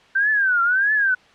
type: tone with vibrato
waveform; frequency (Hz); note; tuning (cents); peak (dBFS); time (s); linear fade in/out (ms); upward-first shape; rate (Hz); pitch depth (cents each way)
sine; 1546; G6; -24; -15; 0.15-1.15; 10; triangle; 1.6; 220
effects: white hiss -51 dBFS RMS until 1.34 s + low-pass 3000 Hz 12 dB/octave